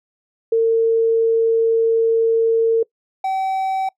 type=tone pair in turn; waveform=sine / triangle; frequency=454 / 766 Hz; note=A#4 / G5; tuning=-46 / -40 cents; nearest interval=major sixth; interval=906 cents; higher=second; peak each=-12 / -16 dBFS; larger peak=first; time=0.52-2.83 / 3.24-3.89 s; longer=first; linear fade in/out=5 ms; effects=noise-tail reverb RT60 0.1 s tail -23 dB re dry